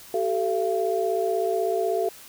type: tone cluster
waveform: sine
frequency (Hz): 382.2 / 438.4 / 682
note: G4 / A4 / F5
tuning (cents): -44 / -6 / -41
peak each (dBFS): -26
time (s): 0.14-2.09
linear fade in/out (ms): 2
effects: white hiss -46 dBFS RMS until 2.28 s